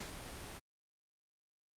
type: noise with ADSR envelope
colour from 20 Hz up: pink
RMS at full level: -43 dBFS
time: 0-0.6 s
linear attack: 9 ms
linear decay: 38 ms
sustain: -4 dB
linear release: 30 ms
effects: low-pass 11000 Hz 12 dB/octave + Opus 48 kbps